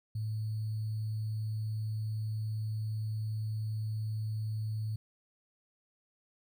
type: tone with sample-and-hold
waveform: sine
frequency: 108.7 Hz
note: A2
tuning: 21 cents flat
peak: -32 dBFS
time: 0.15-4.96 s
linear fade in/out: 5 ms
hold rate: 4410 Hz
effects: none